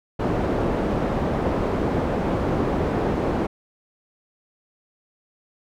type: low-pass noise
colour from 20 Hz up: white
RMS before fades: -23 dBFS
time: 0.19-3.47 s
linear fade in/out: 10 ms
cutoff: 520 Hz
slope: 12 dB/octave
effects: none